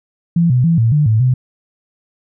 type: tone with pitch steps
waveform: sine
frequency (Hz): 169.6 / 125.2 / 166.7 / 114.4 / 149 / 109.7 / 127.4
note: E3 / B2 / E3 / A#2 / D3 / A2 / C3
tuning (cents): +50 / +24 / +20 / -32 / +25 / -5 / -46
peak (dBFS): -9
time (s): 0.36-1.34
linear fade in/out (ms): 5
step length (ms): 140
effects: none